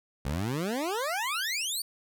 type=exponential sweep; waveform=20% pulse; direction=up; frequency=63 to 4699 Hz; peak=-24 dBFS; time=0.25-1.82 s; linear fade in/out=5 ms; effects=none